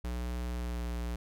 square tone with pitch glide, 60.5 to 59.39 Hz, B1 to A#1, -35 to +33 cents, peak -34 dBFS, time 0.04-1.16 s, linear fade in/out 5 ms, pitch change -32 cents, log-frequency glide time 0.47-0.85 s, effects none

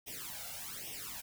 white noise with flanger, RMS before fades -44 dBFS, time 0.06-1.22 s, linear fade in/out 20 ms, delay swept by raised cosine 0.34 to 1.44 ms, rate 1.2 Hz, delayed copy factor +1, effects none

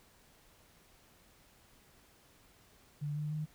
sine tone with pitch steps, 146.83 / 150.09 / 153.42 Hz, D3 / D3 / D#3, 0 / +38 / -24 cents, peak -34 dBFS, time 3.01-3.46 s, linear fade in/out 20 ms, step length 150 ms, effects pink hiss -64 dBFS RMS until 3.54 s

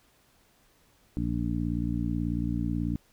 harmonic tone, 58.27 Hz, A#1, in tune, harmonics 1 / 2 / 3 / 4 / 5, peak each -33 / -33 / -33 / -33 / -33 dBFS, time 1.17-2.96 s, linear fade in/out 0 ms, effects pink hiss -64 dBFS RMS until 3.12 s

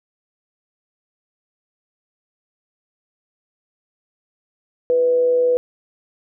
sine tone with amplitude modulation, 493.9 Hz, B4, in tune, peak -12 dBFS, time 4.9-5.57 s, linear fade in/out 0 ms, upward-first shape sine, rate 151 Hz, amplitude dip 25%, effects none

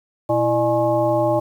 harmonic tone with a mistuned harmonic, 120 Hz, B2, 49 cents flat, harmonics 1 / 3 / 5 / 7 / 9, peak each -25 / -22 / -18 / -23 / -29 dBFS, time 0.29-1.4 s, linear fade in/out 10 ms, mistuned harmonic 3, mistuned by -140 cents, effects 8-bit

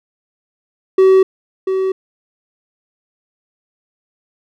triangle tone with echo, 380 Hz, F#4, 46 cents sharp, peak -4 dBFS, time 0.98-1.23 s, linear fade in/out 5 ms, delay 690 ms, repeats 1, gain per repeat -8 dB, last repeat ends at 1.92 s, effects none

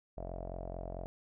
sawtooth tone with low-pass filter, 44.5 Hz, F1, 33 cents sharp, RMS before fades -42 dBFS, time 0.17-1.06 s, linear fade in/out 0 ms, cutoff 650 Hz, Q 7.9, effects none

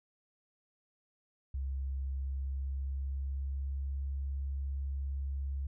sine tone with pitch glide, 67.3 to 68.67 Hz, C2 to C#2, +49 to -16 cents, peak -33 dBFS, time 1.54-5.67 s, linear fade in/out 5 ms, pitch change +35 cents, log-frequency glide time 2.1-4.03 s, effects none

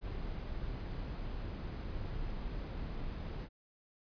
brown noise, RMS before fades -40 dBFS, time 0.01-3.49 s, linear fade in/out 50 ms, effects resampled to 11025 Hz

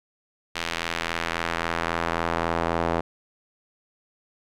sawtooth tone with band-pass filter sweep, 83.7 Hz, E2, 27 cents sharp, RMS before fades -27 dBFS, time 0.55-3.01 s, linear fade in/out 10 ms, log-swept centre 2900 to 730 Hz, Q 0.93, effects none

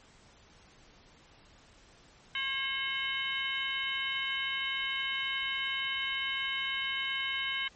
harmonic tone with a mistuned harmonic, 540 Hz, C#5, 45 cents flat, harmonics 2 / 3 / 4 / 5 / 6 / 7, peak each -43 / -38 / -35 / -44 / -35 / -42 dBFS, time 2.35-7.68 s, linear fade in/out 2 ms, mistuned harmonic 6, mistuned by -110 cents, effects pink hiss -59 dBFS RMS until 7.75 s + MP3 32 kbps

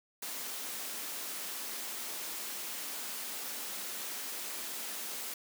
white high-pass noise, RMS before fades -40 dBFS, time 0.22-5.34 s, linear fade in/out 5 ms, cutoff 190 Hz, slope 48 dB/octave, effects none

